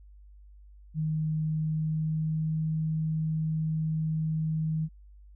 sine tone with pitch glide, 156.2 to 157.92 Hz, D#3 to D#3, +7 to +26 cents, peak -26 dBFS, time 0.94-4.89 s, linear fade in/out 50 ms, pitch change +19 cents, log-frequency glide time 1.48-2.62 s, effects added 50 Hz sine -49 dBFS peak until 5.35 s

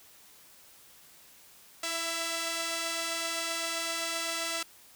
5% pulse tone pair together, 329.6 / 666.9 Hz, E4 / E5, 0 / +20 cents, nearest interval octave, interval 1220 cents, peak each -26 / -21 dBFS, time 1.83-4.63 s, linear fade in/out 5 ms, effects white hiss -56 dBFS RMS until 4.95 s

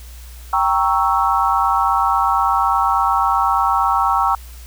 sine chord, G diminished seventh, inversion none, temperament equal, 784 / 932.3 / 1108.7 / 1318.5 Hz, G5 / Bb5 / Db6 / Fb6, 0 / 0 / 0 / 0 cents, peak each -19 dBFS, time 0.53-4.35 s, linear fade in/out 2 ms, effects added 60 Hz sine -34 dBFS peak until 4.66 s + white hiss -44 dBFS RMS until 4.66 s

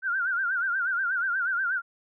sine tone with vibrato, 1480 Hz, F#6, in tune, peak -24 dBFS, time 0.02-1.82 s, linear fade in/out 50 ms, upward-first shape sine, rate 8.3 Hz, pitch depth 120 cents each way, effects none

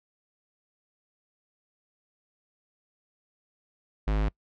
square tone, 52.1 Hz, G#1, 6 cents sharp, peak -24 dBFS, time 4.07-4.29 s, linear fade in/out 10 ms, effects noise-tail reverb RT60 0.1 s tail -24 dB re dry + low-pass 3000 Hz 12 dB/octave

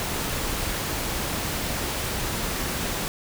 pink noise, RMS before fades -28 dBFS, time 0-3.08 s, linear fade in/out 0 ms, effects none

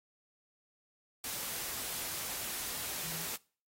sine tone in noise, 163.6 Hz, E3, 13 cents flat, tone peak -48 dBFS, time 3.04-3.25 s, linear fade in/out 2 ms, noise white, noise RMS -39 dBFS, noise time 1.24-3.36 s, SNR -12 dB, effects noise-tail reverb RT60 0.4 s tail -23 dB re dry + AAC 48 kbps

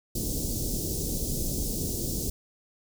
pink band-stop noise, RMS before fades -30 dBFS, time 0.15-2.3 s, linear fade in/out 5 ms, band 440 to 5300 Hz, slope 24 dB/octave, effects none

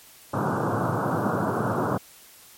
pink band-pass noise, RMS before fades -25 dBFS, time 0.33-1.98 s, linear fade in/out 10 ms, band 100 to 1500 Hz, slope 96 dB/octave, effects white hiss -50 dBFS RMS until 2.57 s + MP3 64 kbps

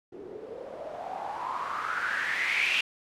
blue noise with low-pass filter sweep, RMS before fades -32 dBFS, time 0.12-2.81 s, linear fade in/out 5 ms, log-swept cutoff 350 to 2700 Hz, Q 7.2, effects none

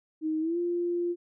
sine tone with pitch glide, 313.6 to 348 Hz, D#4 to F4, +14 to -6 cents, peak -26 dBFS, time 0.21-1.16 s, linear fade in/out 50 ms, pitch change +180 cents, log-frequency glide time 0.4-0.58 s, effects none

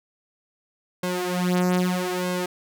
sawtooth tone with flanger, 180.6 Hz, F#3, 42 cents flat, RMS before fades -24 dBFS, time 1.03-2.46 s, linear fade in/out 5 ms, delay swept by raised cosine 1.9 to 5.7 ms, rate 0.79 Hz, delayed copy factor +0.9, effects none

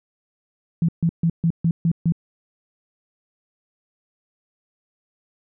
sine tone bursts, 166.6 Hz, E3, 19 cents sharp, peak -15 dBFS, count 7, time 0.82-2.122 s, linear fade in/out 2 ms, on 66 ms, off 140 ms, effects none

